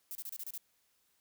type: noise bursts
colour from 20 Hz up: violet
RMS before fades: -42 dBFS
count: 7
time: 0.11-0.577 s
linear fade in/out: 0 ms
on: 41 ms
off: 30 ms
effects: white hiss -74 dBFS RMS until 1.2 s